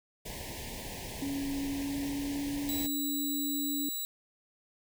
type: band-stop noise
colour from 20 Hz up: pink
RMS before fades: -41 dBFS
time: 0.25-2.87 s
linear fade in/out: 10 ms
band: 1000 to 1700 Hz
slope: 96 dB/octave
type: tone with pitch glide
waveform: sine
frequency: 278.3 to 285.8 Hz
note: C#4 to D4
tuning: +7 to -47 cents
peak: -32 dBFS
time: 1.22-3.89 s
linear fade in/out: 2 ms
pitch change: +46 cents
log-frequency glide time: 1.64-2.71 s
type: tone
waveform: 10% pulse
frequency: 3926 Hz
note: B7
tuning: 11 cents flat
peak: -26 dBFS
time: 2.69-4.05 s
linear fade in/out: 0 ms
effects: none